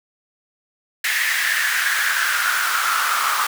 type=noise with high-pass filter sweep; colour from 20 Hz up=pink; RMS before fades=-20 dBFS; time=1.04-3.47 s; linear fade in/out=5 ms; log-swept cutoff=1900 to 1200 Hz; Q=5.7; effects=none